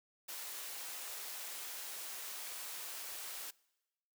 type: high-pass noise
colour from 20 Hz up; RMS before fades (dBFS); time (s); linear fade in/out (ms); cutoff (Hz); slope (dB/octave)
white; -45; 0.28-3.51; 10; 470; 12
effects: noise-tail reverb RT60 1.0 s tail -24 dB re dry